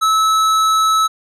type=tone with hard clipping; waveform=triangle; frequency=1300 Hz; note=E6; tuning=24 cents flat; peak=-13 dBFS; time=0.01-1.08 s; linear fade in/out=20 ms; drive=17 dB; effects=none